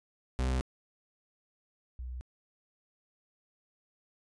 40% pulse / sine tone pair in turn, 64 / 62.21 Hz, C2 / B1, -38 / +13 cents, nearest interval unison, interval 49 cents, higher first, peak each -27 / -37 dBFS, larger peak first, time 0.39-0.61 / 1.99-2.21 s, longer neither, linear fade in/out 0 ms, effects resampled to 22050 Hz

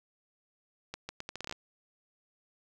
accelerating click train, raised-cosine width 0.2 ms, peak -21 dBFS, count 11, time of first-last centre 0.94-1.525 s, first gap 150 ms, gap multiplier 0.76, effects none

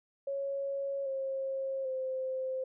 sine tone with pitch steps, 553 / 536.9 / 521.4 Hz, C#5 / C5 / C5, -4 / +45 / -6 cents, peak -32 dBFS, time 0.27-2.64 s, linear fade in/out 5 ms, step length 790 ms, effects none

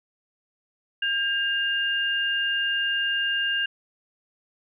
sine tone pair together, 1610 / 2810 Hz, G6 / F7, +46 / +10 cents, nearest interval minor seventh, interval 964 cents, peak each -25 dBFS, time 1.02-3.66 s, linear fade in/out 5 ms, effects none

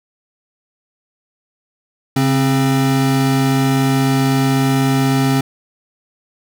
square tone pair together, 136.75 / 265.4 Hz, C#3 / C4, -23 / +25 cents, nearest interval major seventh, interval 1148 cents, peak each -16 / -16 dBFS, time 2.16-5.41 s, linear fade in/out 5 ms, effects none

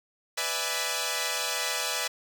5% pulse chord, E dominant seventh, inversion second, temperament equal, 493.9 / 587.3 / 659.3 / 830.6 Hz, B4 / D5 / E5 / G#5, 0 / 0 / 0 / 0 cents, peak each -22 dBFS, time 0.37-2.08 s, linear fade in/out 10 ms, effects none

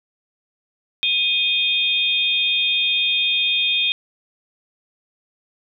sine tone cluster, 2490 / 3248 / 3608 Hz, D#7 / G#7 / A7, +1 / -39 / +43 cents, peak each -21 dBFS, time 1.03-3.92 s, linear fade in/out 0 ms, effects none

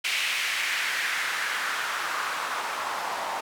white noise with band-pass filter sweep, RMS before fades -29 dBFS, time 0.04-3.41 s, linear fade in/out 10 ms, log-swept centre 2500 to 860 Hz, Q 2.2, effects none

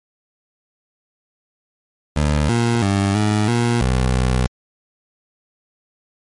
20% pulse tone with pitch steps, 74.3 / 117.7 / 99 / 105.7 / 118.8 / 63.5 / 63.1 Hz, D2 / A#2 / G2 / G#2 / A#2 / B1 / B1, +21 / +17 / +18 / +31 / +33 / +49 / +38 cents, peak -10 dBFS, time 2.16-4.47 s, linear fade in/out 5 ms, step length 330 ms, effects MP3 48 kbps

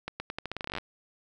accelerating click train, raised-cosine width 0.3 ms, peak -18 dBFS, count 17, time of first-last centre 0.08-0.784 s, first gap 120 ms, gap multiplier 0.84, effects none

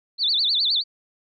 sine tone with vibrato, 3995 Hz, B7, 19 cents sharp, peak -18 dBFS, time 0.18-0.84 s, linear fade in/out 50 ms, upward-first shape sine, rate 9.6 Hz, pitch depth 250 cents each way, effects none

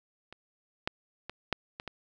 clicks, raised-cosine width 0.3 ms, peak -29 / -13 / -22 / -11 / -22 / -22 dBFS, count 6, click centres 0.326 / 0.875 / 1.296 / 1.527 / 1.799 / 1.877 s, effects none

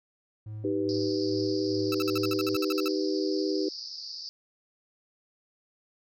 triangle tone with tremolo, 107.3 Hz, A2, 43 cents flat, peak -33 dBFS, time 0.46-2.56 s, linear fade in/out 5 ms, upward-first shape sine, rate 2.4 Hz, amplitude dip 60%
sine chord, Eb augmented, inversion none, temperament equal with one note detuned, 311.1 / 390 / 493.9 Hz, Eb4 / G4 / B4, 0 / -9 / 0 cents, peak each -29 / -29 / -34 dBFS, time 0.64-3.69 s, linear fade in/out 5 ms
pink band-pass noise, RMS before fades -40 dBFS, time 0.89-4.29 s, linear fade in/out 0 ms, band 4600 to 5200 Hz, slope 96 dB/octave
15% pulse tone bursts, 1318.5 Hz, E6, in tune, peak -24 dBFS, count 13, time 1.92-2.881 s, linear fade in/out 2 ms, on 25 ms, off 53 ms
effects none

